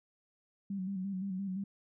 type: tone with vibrato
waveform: sine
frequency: 191.7 Hz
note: G3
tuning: 38 cents flat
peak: -34 dBFS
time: 0.7-1.64 s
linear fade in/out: 5 ms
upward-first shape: square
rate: 5.8 Hz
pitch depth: 54 cents each way
effects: none